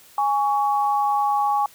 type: tone pair together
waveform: sine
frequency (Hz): 827 / 1122.3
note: G#5 / C#6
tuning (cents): -8 / +21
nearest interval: perfect fourth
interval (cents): 529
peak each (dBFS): -19 / -23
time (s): 0.18-1.66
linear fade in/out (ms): 2
effects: white hiss -50 dBFS RMS until 1.74 s